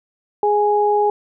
sine tone pair together, 415.3 / 830.6 Hz, G#4 / G#5, 0 / 0 cents, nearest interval octave, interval 1200 cents, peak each -16 dBFS, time 0.43-1.1 s, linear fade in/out 2 ms, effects none

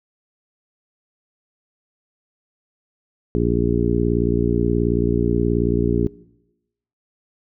harmonic tone, 58.6 Hz, A#1, 10 cents sharp, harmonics 1 / 2 / 3 / 4 / 5 / 6 / 7, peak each -24 / -24 / -24 / -24 / -24 / -24 / -24 dBFS, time 3.35-6.07 s, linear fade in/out 0 ms, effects noise-tail reverb RT60 0.9 s tail -21 dB re dry

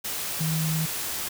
sine tone in noise, 159.2 Hz, D#3, 40 cents sharp, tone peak -24 dBFS, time 0.4-0.86 s, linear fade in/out 10 ms, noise white, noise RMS -31 dBFS, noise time 0.04-1.29 s, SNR +4 dB, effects none

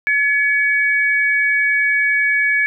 sine tone pair together, 1707 / 2255 Hz, G#6 / C#7, +47 / +29 cents, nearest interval perfect fourth, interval 482 cents, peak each -16 dBFS, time 0.07-2.66 s, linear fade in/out 0 ms, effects none

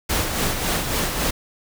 pink noise with tremolo, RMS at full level -21 dBFS, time 0.09-1.31 s, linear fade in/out 10 ms, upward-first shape sine, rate 3.6 Hz, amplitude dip 45%, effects none

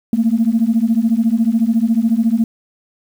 sine beating tone pair, 220.2 / 234.2 Hz, A3 / A#3, +2 / +8 cents, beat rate 14 Hz, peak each -14 dBFS, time 0.13-2.44 s, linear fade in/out 2 ms, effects tanh soft clip ceiling -5 dBFS + 7-bit

